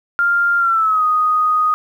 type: tone with pitch glide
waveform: sine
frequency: 1396.9 to 1244.5 Hz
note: F6 to D#6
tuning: 0 to 0 cents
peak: -12 dBFS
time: 0.19-1.74 s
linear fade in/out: 0 ms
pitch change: -200 cents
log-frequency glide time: 0.58-1.04 s
effects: 8-bit